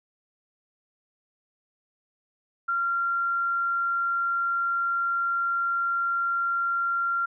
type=tone; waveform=sine; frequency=1380 Hz; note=F6; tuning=21 cents flat; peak=-23 dBFS; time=2.68-7.26 s; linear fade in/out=10 ms; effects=none